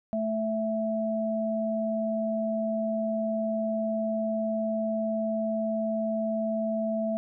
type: tone pair together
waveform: sine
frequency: 220 / 660.2 Hz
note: A3 / E5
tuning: 0 / +2 cents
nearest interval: octave + perfect fifth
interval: 1902 cents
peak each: -29 / -28 dBFS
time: 0.13-7.17 s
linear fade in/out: 0 ms
effects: none